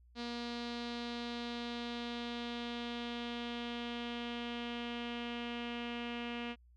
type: tone with low-pass filter sweep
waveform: sawtooth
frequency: 238.1 Hz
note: A#3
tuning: 37 cents sharp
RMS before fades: -41 dBFS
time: 0.15-6.56 s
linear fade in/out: 50 ms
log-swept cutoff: 4200 to 2800 Hz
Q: 3.8
effects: added 60 Hz sine -60 dBFS peak until 6.76 s